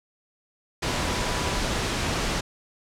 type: tone in noise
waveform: sine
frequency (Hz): 984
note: B5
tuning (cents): -7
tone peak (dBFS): -37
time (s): 0.83-1.61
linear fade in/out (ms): 10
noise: pink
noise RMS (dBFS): -26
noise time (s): 0.82-2.41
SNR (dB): -14
effects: low-pass 7000 Hz 12 dB/octave